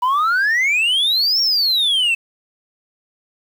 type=exponential two-way sweep; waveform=sine; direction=up then down; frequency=968 to 5588 to 2618 Hz; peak=-11 dBFS; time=0.02-2.15 s; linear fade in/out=10 ms; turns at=1.41 s; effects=tanh soft clip ceiling -13 dBFS + 7-bit